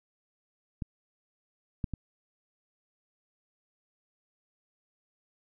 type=clicks; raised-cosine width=5 ms; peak=-21 / -18 / -22 dBFS; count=3; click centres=0.822 / 1.842 / 1.937 s; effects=none